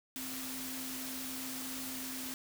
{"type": "tone in noise", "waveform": "sine", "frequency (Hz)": 260.4, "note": "C4", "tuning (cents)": -8, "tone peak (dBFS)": -44, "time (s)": [0.16, 2.34], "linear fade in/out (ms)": 0, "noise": "white", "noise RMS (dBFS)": -42, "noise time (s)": [0.16, 2.34], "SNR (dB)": -5, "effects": []}